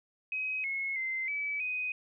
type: tone with pitch steps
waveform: sine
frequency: 2532 / 2176 / 2075 / 2295 / 2502 Hz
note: D#7 / C#7 / C7 / D7 / D#7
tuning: +30 / -33 / -15 / -40 / +9 cents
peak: -31 dBFS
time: 0.32-1.92 s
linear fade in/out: 2 ms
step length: 320 ms
effects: none